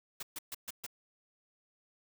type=noise bursts; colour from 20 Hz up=white; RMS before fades=-41 dBFS; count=5; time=0.2-0.865 s; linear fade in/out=5 ms; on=29 ms; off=130 ms; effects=none